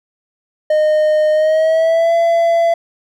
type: tone with pitch glide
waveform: triangle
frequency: 614 to 673.5 Hz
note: D#5 to E5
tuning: -23 to +37 cents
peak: -8 dBFS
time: 0.7-2.74 s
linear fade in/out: 5 ms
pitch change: +160 cents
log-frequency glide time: 1.32-2.14 s
effects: none